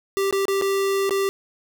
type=tone with dropouts; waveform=square; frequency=392 Hz; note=G4; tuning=in tune; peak=-20 dBFS; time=0.17-1.29 s; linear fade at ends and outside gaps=0 ms; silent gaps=0.31-0.326 / 0.454-0.482 / 0.613-0.621 / 1.094-1.108 s; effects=none